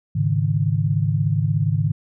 sine chord, Ab suspended fourth, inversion none, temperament equal with one note detuned, 105.58 / 138.59 / 155.56 Hz, Ab2 / Db3 / Eb3, +29 / 0 / 0 cents, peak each -21 / -22 / -21 dBFS, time 0.15-1.92 s, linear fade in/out 10 ms, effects none

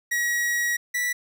45% pulse tone pair in turn, 1910 / 1955.8 Hz, A#6 / B6, +42 / -17 cents, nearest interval unison, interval 41 cents, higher second, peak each -22 / -23 dBFS, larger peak first, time 0.11-0.77 / 0.94-1.13 s, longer first, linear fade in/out 10 ms, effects none

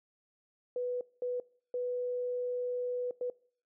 sine tone bursts at uneven times, 493.9 Hz, B4, in tune, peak -31 dBFS, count 4, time 0.76-1.01 / 1.22-1.4 / 1.74-3.11 / 3.21-3.3 s, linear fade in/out 2 ms, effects noise-tail reverb RT60 0.5 s tail -23 dB re dry

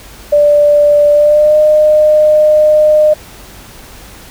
sine tone with pitch glide, 587.3 to 609.4 Hz, D5 to D#5, 0 to -36 cents, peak -4 dBFS, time 0.32-3.14 s, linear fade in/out 10 ms, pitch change +64 cents, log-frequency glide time 1.12-1.58 s, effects added 50 Hz sine -39 dBFS peak until 4.3 s + pink hiss -35 dBFS RMS until 4.3 s

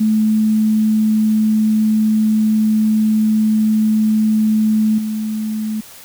sine tone with level steps, 216.5 Hz, A3, 28 cents flat, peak -11 / -18 dBFS, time 0-5.81 s, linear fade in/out 10 ms, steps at 4.98 s, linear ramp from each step 5 ms, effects white hiss -39 dBFS RMS until 6.04 s

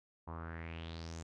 sawtooth tone with low-pass filter sweep, 82.41 Hz, E2, in tune, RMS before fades -45 dBFS, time 0.27-1.23 s, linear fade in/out 10 ms, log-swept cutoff 960 to 7500 Hz, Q 4.5, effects none

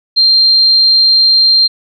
sine tone, 4176 Hz, C8, 4 cents flat, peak -5 dBFS, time 0.16-1.68 s, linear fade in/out 20 ms, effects none

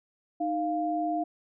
sine tone pair together, 309.7 / 698.1 Hz, D#4 / F5, -8 / -1 cents, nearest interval octave + major second, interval 1407 cents, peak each -30 / -28 dBFS, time 0.4-1.24 s, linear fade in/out 10 ms, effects none

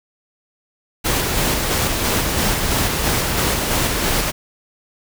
pink noise with tremolo, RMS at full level -18 dBFS, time 1.04-4.32 s, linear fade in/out 20 ms, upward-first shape square, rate 3 Hz, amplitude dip 25%, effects none

